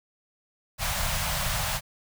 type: band-stop noise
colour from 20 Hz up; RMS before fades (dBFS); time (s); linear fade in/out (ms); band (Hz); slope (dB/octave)
pink; -28; 0.78-1.81; 50; 180 to 580; 48
effects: none